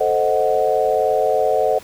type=chord; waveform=sine; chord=A diminished seventh; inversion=none; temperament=equal; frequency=440 / 523.3 / 622.3 / 740 Hz; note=A4 / C5 / Eb5 / Gb5; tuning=0 / 0 / 0 / 0 cents; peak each=-20 dBFS; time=0-1.79 s; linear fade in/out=10 ms; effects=pink hiss -42 dBFS RMS until 1.83 s